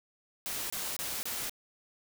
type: noise bursts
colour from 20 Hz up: white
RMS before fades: -36 dBFS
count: 4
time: 0.46-1.495 s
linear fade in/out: 0 ms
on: 240 ms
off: 25 ms
effects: none